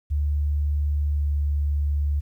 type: tone with pitch glide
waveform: sine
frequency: 73.2 to 72.61 Hz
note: D2 to D2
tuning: -5 to -19 cents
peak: -20 dBFS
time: 0.1-2.21 s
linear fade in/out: 20 ms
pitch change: -14 cents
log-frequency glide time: 1.14-1.24 s
effects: 10-bit